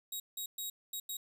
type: tone bursts at uneven times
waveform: 10% pulse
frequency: 3800 Hz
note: A#7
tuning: 33 cents sharp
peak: -30 dBFS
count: 5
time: 0.12-0.2 / 0.37-0.46 / 0.58-0.7 / 0.93-1 / 1.09-1.17 s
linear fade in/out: 5 ms
effects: none